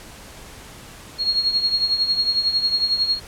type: tone with tremolo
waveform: sine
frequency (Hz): 4294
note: C8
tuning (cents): +44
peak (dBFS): -14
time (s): 1.18-3.2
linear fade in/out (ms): 50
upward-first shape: triangle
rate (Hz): 11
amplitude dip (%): 75
effects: pink hiss -41 dBFS RMS until 3.27 s + low-pass 12000 Hz 12 dB/octave